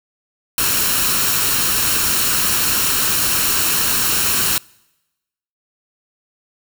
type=noise with comb filter; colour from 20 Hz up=white; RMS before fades=-17 dBFS; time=0.58-4.58 s; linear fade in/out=2 ms; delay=0.72 ms; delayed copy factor=+0.5; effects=noise-tail reverb RT60 1.0 s tail -26 dB re dry